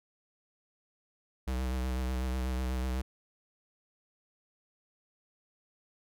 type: tone with vibrato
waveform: square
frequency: 63.8 Hz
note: C2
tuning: 43 cents flat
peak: -31 dBFS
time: 1.47-3.02 s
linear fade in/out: 10 ms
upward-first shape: sine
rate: 8.1 Hz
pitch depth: 34 cents each way
effects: none